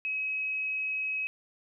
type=tone; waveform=sine; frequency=2552 Hz; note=D#7; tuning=43 cents sharp; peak=-29 dBFS; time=0.05-1.27 s; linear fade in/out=0 ms; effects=none